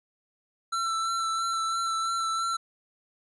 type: tone with vibrato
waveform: square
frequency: 1338 Hz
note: E6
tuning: 25 cents sharp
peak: -27 dBFS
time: 0.72-2.57 s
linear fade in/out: 10 ms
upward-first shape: sine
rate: 3 Hz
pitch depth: 16 cents each way
effects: resampled to 22050 Hz